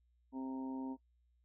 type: harmonic tone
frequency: 132.1 Hz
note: C3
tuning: 17 cents sharp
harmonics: 2 / 3 / 4 / 5 / 6 / 7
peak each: -39 / -54 / -57 / -57 / -58 / -51 dBFS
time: 0.32-0.97 s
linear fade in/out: 50 ms
effects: noise-tail reverb RT60 0.1 s tail -19 dB re dry + added 60 Hz sine -70 dBFS peak until 1.44 s